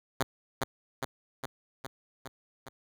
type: tone with echo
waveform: 5% pulse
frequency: 133.3 Hz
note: C3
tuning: 33 cents sharp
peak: -14 dBFS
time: 0.2-0.23 s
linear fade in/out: 5 ms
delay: 410 ms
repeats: 6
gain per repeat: -3 dB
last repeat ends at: 2.69 s
effects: none